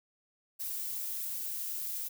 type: noise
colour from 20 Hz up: violet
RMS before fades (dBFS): -37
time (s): 0.59-2.09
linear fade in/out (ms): 20
effects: none